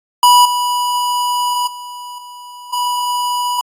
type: tone with level steps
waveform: square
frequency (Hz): 980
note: B5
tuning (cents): -14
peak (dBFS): -6 / -15 / -28 / -32 / -16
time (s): 0.23-3.61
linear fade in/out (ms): 2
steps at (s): 0.45 / 1.67 / 2.18 / 2.73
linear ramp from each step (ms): 5
effects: AAC 48 kbps